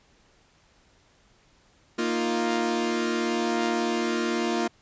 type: chord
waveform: sawtooth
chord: Bb suspended fourth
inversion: none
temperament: equal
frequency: 233.1 / 311.1 / 349.2 Hz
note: Bb3 / Eb4 / F4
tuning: 0 / 0 / 0 cents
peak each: -24 / -28 / -23 dBFS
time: 1.98-4.68 s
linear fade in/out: 10 ms
type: noise bursts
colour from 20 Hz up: violet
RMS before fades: -38 dBFS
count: 4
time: 2.23-3.45 s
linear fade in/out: 0 ms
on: 20 ms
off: 380 ms
effects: pink hiss -61 dBFS RMS until 4.81 s + resampled to 16000 Hz